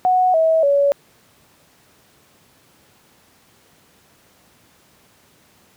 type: tone with pitch steps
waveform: sine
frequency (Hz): 737 / 645.3 / 565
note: F#5 / E5 / C#5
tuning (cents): -7 / -37 / +33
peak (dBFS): -12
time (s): 0.05-0.92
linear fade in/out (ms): 0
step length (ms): 290
effects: pink hiss -54 dBFS RMS until 5.76 s + high-pass 100 Hz 12 dB/octave